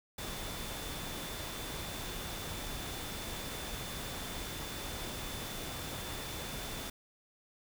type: tone in noise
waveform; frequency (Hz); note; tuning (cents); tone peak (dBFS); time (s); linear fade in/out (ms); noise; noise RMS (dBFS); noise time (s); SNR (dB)
sine; 3520; A7; 0; -49; 0.18-6.9; 5; pink; -41; 0.18-6.9; -11
effects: none